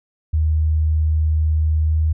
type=tone with pitch glide; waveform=sine; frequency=78 to 78.63 Hz; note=D#2 to D#2; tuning=+5 to +19 cents; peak=-14 dBFS; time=0.33-2.13 s; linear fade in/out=10 ms; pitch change=+14 cents; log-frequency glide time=1.84-1.97 s; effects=none